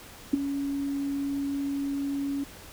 sine tone with ADSR envelope, 279.8 Hz, C#4, 16 cents sharp, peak -15 dBFS, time 0.33-2.44 s, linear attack 8 ms, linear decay 13 ms, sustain -12 dB, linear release 6 ms, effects pink hiss -47 dBFS RMS until 2.72 s

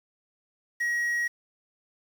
triangle tone with quantisation, 1900 Hz, A#6, 33 cents sharp, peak -23 dBFS, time 0.8-1.28 s, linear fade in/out 10 ms, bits 8, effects none

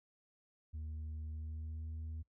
sine tone with pitch glide, 77.78 to 79.51 Hz, D#2 to D#2, 0 to +38 cents, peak -38 dBFS, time 0.73-2.23 s, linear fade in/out 20 ms, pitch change +38 cents, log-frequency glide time 1.28-1.86 s, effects noise-tail reverb RT60 0.1 s tail -21 dB re dry + tanh soft clip ceiling -40 dBFS

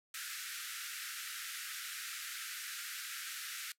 pink band-pass noise, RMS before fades -44 dBFS, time 0.14-3.72 s, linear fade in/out 2 ms, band 1300 to 15000 Hz, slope 96 dB/octave, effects noise-tail reverb RT60 0.1 s tail -20 dB re dry

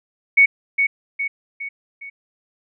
sine tone with echo, 2225 Hz, C#7, 6 cents sharp, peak -8 dBFS, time 0.37-0.46 s, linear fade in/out 10 ms, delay 410 ms, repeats 4, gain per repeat -6 dB, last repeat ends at 2.1 s, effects none

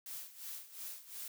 blue noise with tremolo, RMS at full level -44 dBFS, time 0.06-1.28 s, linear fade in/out 2 ms, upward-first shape sine, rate 2.8 Hz, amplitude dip 80%, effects none

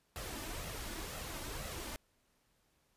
pink noise with flanger, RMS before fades -43 dBFS, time 0.16-1.96 s, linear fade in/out 0 ms, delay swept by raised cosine 1.5 to 3.4 ms, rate 2 Hz, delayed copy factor +0.5, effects pink hiss -75 dBFS RMS until 2.96 s + resampled to 32000 Hz

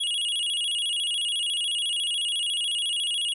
square tone with vibrato, 3091 Hz, G7, 25 cents flat, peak -25 dBFS, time 0-3.34 s, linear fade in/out 10 ms, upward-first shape square, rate 14 Hz, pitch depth 130 cents each way, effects resampled to 24000 Hz

